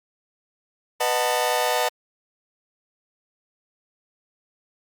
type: chord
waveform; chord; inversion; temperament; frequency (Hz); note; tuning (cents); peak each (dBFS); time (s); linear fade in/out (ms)
sawtooth; B dominant seventh; none; just; 493.9 / 617.4 / 740.8 / 889; B4 / D#5 / F#5 / A5; 0 / -14 / +2 / +18; -22; 1-1.89; 10
effects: Opus 48 kbps